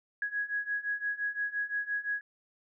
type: beating tone pair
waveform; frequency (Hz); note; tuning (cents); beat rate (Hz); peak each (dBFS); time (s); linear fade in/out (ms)
sine; 1661.2 / 1667; G#6 / G#6; 0 / +6; 5.8; -35 / -33; 0.22-2.21; 2
effects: none